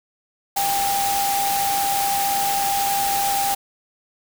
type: tone in noise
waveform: sine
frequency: 796 Hz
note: G5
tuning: 26 cents sharp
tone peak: -20 dBFS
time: 0.56-3.55 s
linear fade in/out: 10 ms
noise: white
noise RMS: -25 dBFS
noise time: 0.56-3.55 s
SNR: +2 dB
effects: none

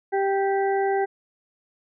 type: harmonic tone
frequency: 392 Hz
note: G4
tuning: in tune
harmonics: 1 / 2 / 4 / 5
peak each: -22 / -24 / -34 / -36 dBFS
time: 0.12-1.06 s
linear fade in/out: 20 ms
effects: none

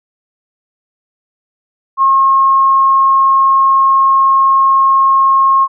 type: tone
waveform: sine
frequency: 1079 Hz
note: C#6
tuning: 47 cents flat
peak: -6 dBFS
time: 1.97-5.68 s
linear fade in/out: 50 ms
effects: none

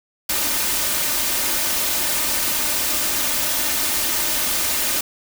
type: noise with comb filter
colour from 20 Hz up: white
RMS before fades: -21 dBFS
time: 0.29-5.01 s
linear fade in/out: 5 ms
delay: 3.3 ms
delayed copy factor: +0.5
effects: none

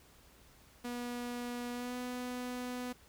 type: tone with pitch glide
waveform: sawtooth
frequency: 242.7 to 248.2 Hz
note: B3 to B3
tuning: -30 to +9 cents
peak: -34 dBFS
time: 0.84-2.93 s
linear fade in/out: 10 ms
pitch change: +39 cents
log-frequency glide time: 1.72-1.95 s
effects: added 60 Hz sine -67 dBFS peak until 3.08 s + pink hiss -62 dBFS RMS until 3.08 s

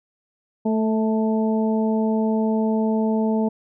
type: harmonic tone with a mistuned harmonic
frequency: 220 Hz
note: A3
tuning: in tune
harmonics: 1 / 2 / 3 / 4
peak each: -19 / -25 / -29 / -31 dBFS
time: 0.65-3.49 s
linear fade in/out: 10 ms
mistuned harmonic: 3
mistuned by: -19 cents
effects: none

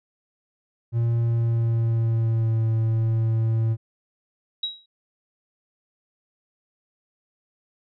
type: tone with pitch glide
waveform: triangle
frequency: 116.7 to 112.4 Hz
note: A#2 to A2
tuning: +2 to +37 cents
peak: -17 dBFS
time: 0.92-3.77 s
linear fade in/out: 50 ms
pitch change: -65 cents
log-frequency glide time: 1.18-2.62 s
type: tone with exponential decay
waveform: sine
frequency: 3845 Hz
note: B7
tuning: 47 cents flat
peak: -21 dBFS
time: 4.63-4.86 s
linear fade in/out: 5 ms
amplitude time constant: 49 ms
effects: none

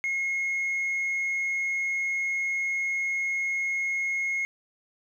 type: tone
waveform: sine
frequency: 2160 Hz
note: C#7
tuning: 45 cents flat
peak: -23 dBFS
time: 0.04-4.45 s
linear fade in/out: 0 ms
effects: tanh soft clip ceiling -24 dBFS + 10-bit

